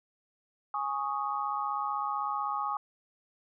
sine chord, Ab suspended fourth, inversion none, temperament equal, 830.6 / 1108.7 / 1244.5 Hz, Ab5 / Db6 / Eb6, 0 / 0 / 0 cents, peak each -34 dBFS, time 0.74-2.77 s, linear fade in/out 2 ms, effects none

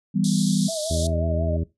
sine chord, E minor, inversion none, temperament equal with one note detuned, 163.2 / 196 / 246.9 Hz, E3 / G3 / B3, -17 / 0 / 0 cents, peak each -24 / -21 / -26 dBFS, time 0.14-0.69 s, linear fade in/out 20 ms
pink high-pass noise, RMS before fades -30 dBFS, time 0.24-1.07 s, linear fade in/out 2 ms, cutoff 3400 Hz, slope 96 dB/octave
sine tone with vibrato, 634 Hz, D#5, 32 cents sharp, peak -26 dBFS, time 0.68-1.57 s, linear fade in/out 10 ms, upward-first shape sine, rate 5.6 Hz, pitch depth 74 cents each way
harmonic tone, 82.1 Hz, E2, 6 cents flat, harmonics 1 / 2 / 3 / 4 / 5 / 7, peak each -23 / -29 / -33 / -35 / -37 / -40 dBFS, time 0.9-1.64 s, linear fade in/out 10 ms
effects noise-tail reverb RT60 0.2 s tail -18 dB re dry + resampled to 24000 Hz

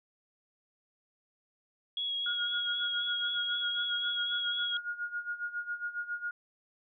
sine tone with vibrato, 3322 Hz, G#7, in tune, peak -31 dBFS, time 1.97-4.77 s, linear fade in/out 2 ms, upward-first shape sine, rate 3.9 Hz, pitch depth 17 cents each way
sine tone with tremolo, 1431 Hz, F6, 42 cents sharp, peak -31 dBFS, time 2.26-6.31 s, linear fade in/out 2 ms, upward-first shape sine, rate 7.3 Hz, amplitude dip 80%
effects none

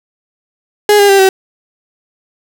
35% pulse tone with pitch steps, 415.6 / 404.2 / 393.2 / 382.4 Hz, G#4 / G#4 / G4 / G4, +1 / -47 / +5 / -43 cents, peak -3 dBFS, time 0.89-1.29 s, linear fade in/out 2 ms, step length 100 ms, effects none

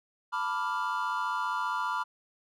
triangle chord, B half-diminished seventh, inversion third, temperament equal with one note detuned, 892.8 / 987.8 / 1174.7 / 1396.9 Hz, A5 / B5 / D6 / F6, +25 / 0 / 0 / 0 cents, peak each -36 / -30 / -33 / -33 dBFS, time 0.32-2.04 s, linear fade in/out 20 ms, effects none

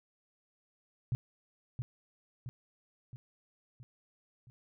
sine tone with echo, 123.47 Hz, B2, in tune, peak -28 dBFS, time 1.12-1.15 s, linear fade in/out 0 ms, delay 670 ms, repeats 5, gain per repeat -5 dB, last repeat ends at 4.5 s, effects none

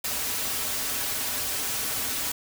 white noise with comb filter, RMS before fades -29 dBFS, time 0.04-2.32 s, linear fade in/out 5 ms, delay 5.7 ms, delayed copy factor -0.65, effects none

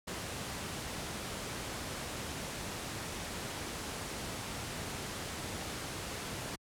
pink low-pass noise, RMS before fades -40 dBFS, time 0.07-6.56 s, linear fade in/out 10 ms, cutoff 11000 Hz, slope 24 dB/octave, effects high-pass 60 Hz 12 dB/octave

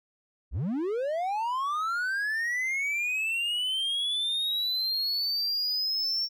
triangle linear sweep, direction up, 41.35 to 5490 Hz, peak -25 dBFS, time 0.51-6.29 s, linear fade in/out 50 ms, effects none

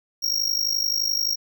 square tone with amplitude modulation, 5588 Hz, F8, in tune, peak -18 dBFS, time 0.22-1.36 s, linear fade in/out 20 ms, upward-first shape sine, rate 51.6 Hz, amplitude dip 85%, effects none

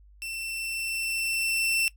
sawtooth tone with level ramp, 2687 Hz, E7, 33 cents sharp, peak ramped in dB -30 to -19 dBFS, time 0.22-1.88 s, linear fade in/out 0 ms, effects noise-tail reverb RT60 0.1 s tail -19 dB re dry + added 50 Hz sine -51 dBFS peak until 1.96 s

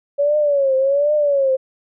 sine tone with vibrato, 563 Hz, C#5, 27 cents sharp, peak -13 dBFS, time 0.18-1.57 s, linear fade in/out 20 ms, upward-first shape triangle, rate 1.3 Hz, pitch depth 130 cents each way, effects none

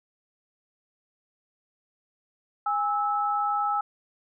sine tone pair together, 822 / 1305.7 Hz, G#5 / E6, -18 / -17 cents, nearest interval minor sixth, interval 801 cents, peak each -26 / -26 dBFS, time 2.66-3.81 s, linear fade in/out 5 ms, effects none

